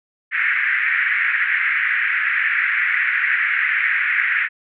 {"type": "band-pass noise", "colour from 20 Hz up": "pink", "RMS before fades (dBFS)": -19, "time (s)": [0.31, 4.49], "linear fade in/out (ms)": 50, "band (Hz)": [1600, 2200], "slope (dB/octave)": 48, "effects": []}